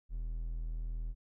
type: tone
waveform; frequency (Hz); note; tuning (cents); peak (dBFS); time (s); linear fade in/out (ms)
triangle; 40.68; E1; -22; -33; 0.09-1.15; 50
effects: none